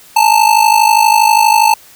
square ring-modulated tone, 880 Hz, A5, in tune, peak -4 dBFS, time 0.16-1.74 s, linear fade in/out 5 ms, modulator 26.2 Hz, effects white hiss -41 dBFS RMS until 1.95 s

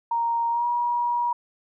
sine tone with pitch glide, 932.3 to 958.5 Hz, A#5 to A#5, 0 to +48 cents, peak -21 dBFS, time 0.11-1.33 s, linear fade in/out 5 ms, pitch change +48 cents, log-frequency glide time 0.5-0.66 s, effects none

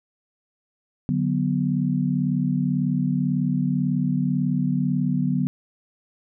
sine chord, B minor, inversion first, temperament equal, 146.83 / 185 / 246.9 Hz, D3 / F#3 / B3, 0 / 0 / 0 cents, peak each -24 dBFS, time 1.09-5.47 s, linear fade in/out 0 ms, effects none

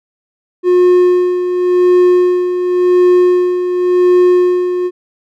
triangle tone with tremolo, 359.7 Hz, F#4, 49 cents flat, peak -3 dBFS, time 0.63-4.91 s, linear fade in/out 50 ms, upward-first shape sine, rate 0.91 Hz, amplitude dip 60%, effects none

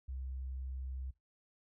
sine tone, 65.2 Hz, C2, 5 cents flat, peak -39 dBFS, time 0.08-1.11 s, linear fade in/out 10 ms, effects noise-tail reverb RT60 0.2 s tail -20 dB re dry

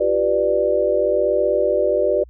sine tone cluster, 346.9 / 387.9 / 495.6 / 591 Hz, F4 / G4 / B4 / D5, -12 / -18 / +6 / +11 cents, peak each -26 / -21 / -21 / -18 dBFS, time 0-2.24 s, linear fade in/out 10 ms, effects added 60 Hz sine -41 dBFS peak until 2.29 s

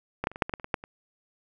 clicks, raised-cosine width 0.5 ms, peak -14 / -10 / -29 / -23 / -6 / -18 / -14 / -30 / -20 / -9 / -26 dBFS, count 11, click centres 0.24 / 0.271 / 0.316 / 0.359 / 0.422 / 0.495 / 0.538 / 0.598 / 0.644 / 0.742 / 0.839 s, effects none

